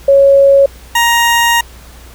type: tone pair in turn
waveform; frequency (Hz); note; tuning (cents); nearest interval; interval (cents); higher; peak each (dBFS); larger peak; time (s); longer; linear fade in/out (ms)
sine / 20% pulse; 553 / 938.4; C#5 / A#5; -4 / +11; major sixth; 915; second; -3; neither; 0.08-0.66 / 0.95-1.61; second; 5
effects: added 60 Hz sine -35 dBFS peak until 2.14 s + pink hiss -39 dBFS RMS until 2.14 s